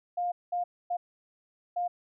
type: tone bursts at uneven times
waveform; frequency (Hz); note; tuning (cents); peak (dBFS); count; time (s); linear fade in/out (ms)
sine; 707; F5; +21; -27; 4; 0.17-0.32 / 0.52-0.64 / 0.9-0.97 / 1.76-1.88; 10
effects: none